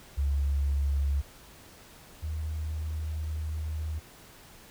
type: tone pair in turn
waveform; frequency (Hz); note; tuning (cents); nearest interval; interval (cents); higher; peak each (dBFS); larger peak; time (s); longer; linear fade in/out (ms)
sine; 70 / 77.78; C#2 / D#2; +18 / 0; major second; 182; second; -24 / -30; first; 0.17-1.22 / 2.22-4; second; 20
effects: pink hiss -52 dBFS RMS until 4.7 s